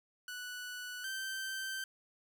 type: tone pair in turn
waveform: sawtooth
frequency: 1480 / 1553.9 Hz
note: F#6 / G6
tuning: 0 / -16 cents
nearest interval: minor second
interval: 84 cents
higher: second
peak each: -38 / -34 dBFS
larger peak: second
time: 0.28-1.04 / 1.04-1.84 s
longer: second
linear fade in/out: 2 ms
effects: none